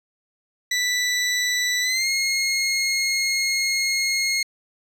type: tone with pitch glide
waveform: 20% pulse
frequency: 1975.5 to 2154 Hz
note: B6 to C7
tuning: 0 to +50 cents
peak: -15 dBFS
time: 0.71-4.43 s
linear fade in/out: 5 ms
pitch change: +150 cents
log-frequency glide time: 1.82-2.09 s
effects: low-pass 12000 Hz 12 dB/octave